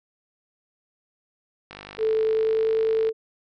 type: click train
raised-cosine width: 0.3 ms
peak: -22 dBFS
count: 70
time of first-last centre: 1.71-3.09 s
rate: 50 Hz
type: tone with pitch glide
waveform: sine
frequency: 439.4 to 443.7 Hz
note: A4 to A4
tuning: -2 to +14 cents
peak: -19 dBFS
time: 1.98-3.13 s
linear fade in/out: 50 ms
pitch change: +16 cents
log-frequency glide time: 2.26-2.71 s
effects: none